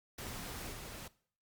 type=noise with level steps; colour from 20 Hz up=pink; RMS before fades=-44 / -47 dBFS; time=0.18-1.08 s; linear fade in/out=5 ms; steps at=0.71 s; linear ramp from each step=20 ms; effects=noise-tail reverb RT60 0.5 s tail -19 dB re dry + Opus 48 kbps